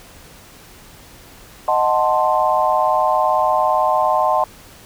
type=chord; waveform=sine; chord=D# diminished seventh; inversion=none; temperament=equal; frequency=622.3 / 740 / 880 / 1046.5 Hz; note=D#5 / F#5 / A5 / C6; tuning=0 / 0 / 0 / 0 cents; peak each=-19 dBFS; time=1.68-4.44 s; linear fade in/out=2 ms; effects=pink hiss -43 dBFS RMS until 4.85 s